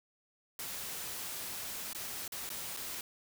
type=noise with dropouts; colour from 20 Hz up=white; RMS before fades=-41 dBFS; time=0.59-3.01 s; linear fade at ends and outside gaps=2 ms; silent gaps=1.932-1.948 / 2.279-2.321 / 2.492-2.501 / 2.766-2.771 s; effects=none